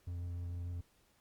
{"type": "tone with vibrato", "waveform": "triangle", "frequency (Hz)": 87.31, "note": "F2", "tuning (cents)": 0, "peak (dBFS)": -36, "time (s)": [0.07, 0.81], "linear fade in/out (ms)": 5, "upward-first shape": "square", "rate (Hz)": 6.8, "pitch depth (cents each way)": 10, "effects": ["pink hiss -71 dBFS RMS until 1.2 s", "Opus 48 kbps"]}